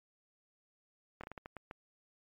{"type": "slowing click train", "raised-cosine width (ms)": 0.5, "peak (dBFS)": -29, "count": 8, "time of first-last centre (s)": [1.21, 1.711], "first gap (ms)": 26, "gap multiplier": 1.33, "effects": ["MP3 64 kbps"]}